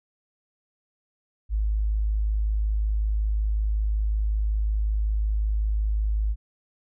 sine tone, 52.7 Hz, G#1, 26 cents sharp, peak -21 dBFS, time 1.49-6.36 s, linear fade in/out 50 ms, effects none

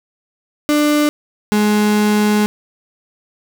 35% pulse tone pair in turn, 296.8 / 209.9 Hz, D4 / G#3, +18 / +19 cents, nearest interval tritone, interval 599 cents, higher first, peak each -10 dBFS, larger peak neither, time 0.69-1.09 / 1.52-2.46 s, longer second, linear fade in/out 0 ms, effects 7-bit

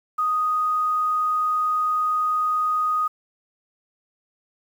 sine tone, 1244.5 Hz, D#6, in tune, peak -19 dBFS, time 0.18-3.08 s, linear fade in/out 10 ms, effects 8-bit

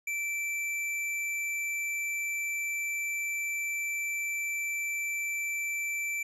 sine tone with tanh clipping, 2333 Hz, D7, 12 cents flat, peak -32 dBFS, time 0.07-6.23 s, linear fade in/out 5 ms, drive 15 dB, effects resampled to 32000 Hz

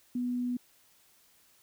sine tone, 246.2 Hz, B3, 5 cents flat, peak -29 dBFS, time 0.15-0.57 s, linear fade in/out 5 ms, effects white hiss -64 dBFS RMS until 1.62 s

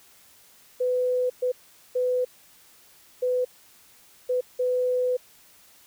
sine tone bursts at uneven times, 501 Hz, B4, 25 cents sharp, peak -21 dBFS, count 6, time 0.8-1.3 / 1.42-1.52 / 1.95-2.25 / 3.22-3.45 / 4.29-4.41 / 4.59-5.17 s, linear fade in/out 10 ms, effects white hiss -55 dBFS RMS until 5.86 s

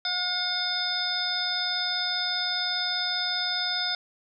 harmonic tone, 721 Hz, F#5, 45 cents flat, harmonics 1 / 2 / 3 / 5 / 6 / 7, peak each -36 / -33 / -38 / -30 / -40 / -29 dBFS, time 0.05-3.95 s, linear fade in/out 2 ms, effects none

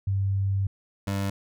sine / 25% pulse tone pair in turn, 97.8 / 98.77 Hz, G2 / G2, -4 / +14 cents, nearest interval unison, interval 18 cents, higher second, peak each -22 dBFS, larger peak neither, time 0.07-0.67 / 1.07-1.3 s, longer first, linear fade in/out 5 ms, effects none

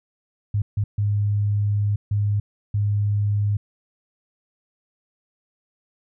sine tone bursts at uneven times, 103 Hz, G#2, 14 cents flat, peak -18 dBFS, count 5, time 0.54-0.62 / 0.77-0.84 / 0.98-1.96 / 2.11-2.4 / 2.74-3.57 s, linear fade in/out 5 ms, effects none

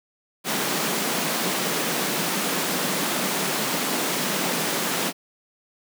pink high-pass noise, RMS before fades -25 dBFS, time 0.44-5.13 s, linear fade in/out 50 ms, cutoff 160 Hz, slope 48 dB/octave, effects none

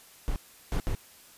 brown noise bursts at uneven times, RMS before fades -28 dBFS, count 3, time 0.28-0.36 / 0.72-0.8 / 0.87-0.95 s, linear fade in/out 0 ms, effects white hiss -54 dBFS RMS until 1.37 s + resampled to 32000 Hz

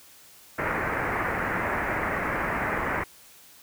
white low-pass noise, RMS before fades -28 dBFS, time 0.58-3.04 s, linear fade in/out 10 ms, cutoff 2100 Hz, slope 48 dB/octave, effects white hiss -52 dBFS RMS until 3.62 s

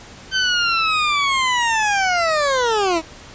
20% pulse linear sweep, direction down, 1551 to 311.1 Hz, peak -11 dBFS, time 0.31-3.02 s, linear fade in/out 50 ms, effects pink hiss -40 dBFS RMS until 3.34 s + resampled to 16000 Hz

